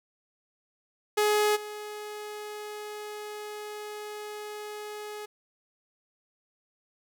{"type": "tone with level steps", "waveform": "sawtooth", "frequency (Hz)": 420.5, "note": "G#4", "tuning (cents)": 22, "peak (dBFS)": [-18, -33], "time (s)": [1.17, 5.26], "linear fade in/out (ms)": 10, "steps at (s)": 1.55, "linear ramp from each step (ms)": 20, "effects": []}